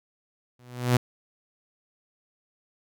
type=tone with exponential growth; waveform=sawtooth; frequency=123.47 Hz; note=B2; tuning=in tune; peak=-12 dBFS; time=0.59-0.97 s; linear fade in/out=5 ms; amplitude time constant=81 ms; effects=none